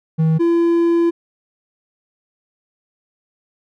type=tone pair in turn; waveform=triangle; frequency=159.8 / 338.6 Hz; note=D#3 / E4; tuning=+47 / +46 cents; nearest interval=octave + minor second; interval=1299 cents; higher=second; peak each=-10 dBFS; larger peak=neither; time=0.18-0.39 / 0.39-1.11 s; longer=second; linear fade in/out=20 ms; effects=none